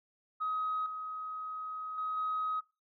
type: tone with level steps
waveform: sine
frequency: 1264 Hz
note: D#6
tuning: 27 cents sharp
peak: -30 / -37 / -32 / -30 dBFS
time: 0.4-2.61 s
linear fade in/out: 20 ms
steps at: 0.86 / 1.98 / 2.17 s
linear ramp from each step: 2 ms
effects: noise-tail reverb RT60 0.3 s tail -22 dB re dry + tanh soft clip ceiling -26 dBFS